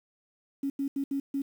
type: tone bursts at uneven times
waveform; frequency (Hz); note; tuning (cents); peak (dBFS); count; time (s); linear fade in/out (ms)
sine; 276.9; C#4; -2; -27; 5; 0.63-0.7 / 0.79-0.88 / 0.96-1.04 / 1.11-1.2 / 1.34-1.42; 5
effects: 9-bit